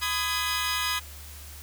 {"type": "chord", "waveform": "15% pulse", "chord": "G# minor", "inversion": "first", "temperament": "equal with one note detuned", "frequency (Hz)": [1005.6, 1244.5, 1661.2], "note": ["B5", "D#6", "G#6"], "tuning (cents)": [31, 0, 0], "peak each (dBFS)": -24, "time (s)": [0.01, 1], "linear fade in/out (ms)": 20, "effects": ["added 73 Hz sine -43 dBFS peak until 1.62 s", "white hiss -46 dBFS RMS until 1.62 s"]}